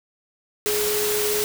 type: tone in noise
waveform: sine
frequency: 420 Hz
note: G#4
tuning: 19 cents sharp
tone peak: -23 dBFS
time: 0.66-1.44 s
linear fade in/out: 0 ms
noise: white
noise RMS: -25 dBFS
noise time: 0.66-1.44 s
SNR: -1 dB
effects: none